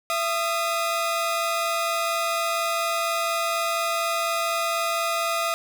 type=tone pair together; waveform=sawtooth; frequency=671.1 / 1238 Hz; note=E5 / D#6; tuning=+31 / -9 cents; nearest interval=major seventh; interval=1060 cents; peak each=-22 dBFS; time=0.1-5.54 s; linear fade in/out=0 ms; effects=none